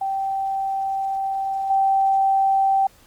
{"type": "tone with level steps", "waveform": "sine", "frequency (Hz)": 778, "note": "G5", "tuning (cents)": -13, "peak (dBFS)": [-21, -15], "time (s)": [0.01, 2.87], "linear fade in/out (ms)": 5, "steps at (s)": 1.7, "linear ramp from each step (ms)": 5, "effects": ["pink hiss -53 dBFS RMS until 3.06 s", "Opus 24 kbps"]}